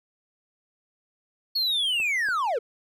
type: linear sweep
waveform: triangle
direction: down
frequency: 4399 to 415.9 Hz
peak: -21 dBFS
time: 1.55-2.59 s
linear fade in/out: 10 ms
type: clicks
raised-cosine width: 1 ms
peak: -30 dBFS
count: 2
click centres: 2.001 / 2.287 s
effects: none